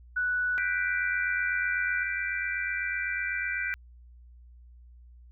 sine tone, 1480 Hz, F#6, in tune, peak -25 dBFS, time 0.16-2.04 s, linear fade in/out 10 ms
sine chord, G major seventh, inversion third, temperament equal, 1480 / 1568 / 1975.5 / 2349 Hz, F#6 / G6 / B6 / D7, 0 / 0 / 0 / 0 cents, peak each -34 dBFS, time 0.58-3.74 s, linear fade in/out 0 ms
effects added 60 Hz sine -49 dBFS peak until 5.31 s

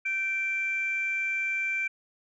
sine tone pair together, 1542.2 / 2349 Hz, G6 / D7, -29 / 0 cents, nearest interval perfect fifth, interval 729 cents, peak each -34 / -26 dBFS, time 0.05-1.88 s, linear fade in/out 10 ms, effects tanh soft clip ceiling -21 dBFS

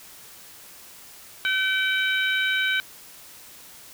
harmonic tone with a mistuned harmonic, 763 Hz, G5, 47 cents flat, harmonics 2 / 3 / 4 / 5, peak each -23 / -27 / -29 / -31 dBFS, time 1.45-2.8 s, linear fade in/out 0 ms, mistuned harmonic 3, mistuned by +19 cents, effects white hiss -46 dBFS RMS until 3.93 s

